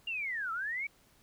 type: linear two-way sweep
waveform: sine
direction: down then up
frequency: 2838 to 1288 to 2309 Hz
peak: -33 dBFS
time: 0.07-0.87 s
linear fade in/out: 5 ms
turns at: 0.52 s
effects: pink hiss -65 dBFS RMS until 1.22 s